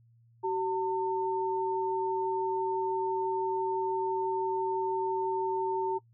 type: tone pair together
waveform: sine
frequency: 379.7 / 903 Hz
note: F#4 / A5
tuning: +45 / +45 cents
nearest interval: octave + minor third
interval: 1500 cents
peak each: -30 / -30 dBFS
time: 0.43-5.99 s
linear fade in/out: 20 ms
effects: noise-tail reverb RT60 0.1 s tail -21 dB re dry + added 116 Hz sine -59 dBFS peak until 6.13 s